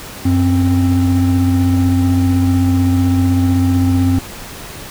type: tone pair together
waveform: triangle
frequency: 93.2 / 263.8 Hz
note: F#2 / C4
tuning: +13 / +14 cents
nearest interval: octave + tritone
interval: 1801 cents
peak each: -11 dBFS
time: 0.25-4.19 s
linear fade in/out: 5 ms
effects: pink hiss -31 dBFS RMS until 4.9 s